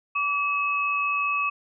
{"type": "tone pair together", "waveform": "sine", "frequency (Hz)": [1150.8, 2577], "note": ["D6", "E7"], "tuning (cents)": [-36, -40], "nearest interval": "octave + major second", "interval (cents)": 1396, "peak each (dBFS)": -25, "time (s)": [0.15, 1.5], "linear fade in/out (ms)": 10, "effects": []}